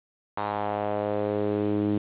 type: tone with band-pass filter sweep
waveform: sawtooth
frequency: 103.83 Hz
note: G#2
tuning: in tune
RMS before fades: -27 dBFS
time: 0.37-1.98 s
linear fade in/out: 5 ms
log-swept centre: 950 to 290 Hz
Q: 2.6
effects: resampled to 8000 Hz + 8-bit